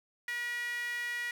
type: tone with high-pass filter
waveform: sawtooth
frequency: 480.8 Hz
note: B4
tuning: 46 cents flat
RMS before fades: -36 dBFS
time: 0.28-1.31 s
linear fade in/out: 2 ms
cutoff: 1900 Hz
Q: 7.1
effects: none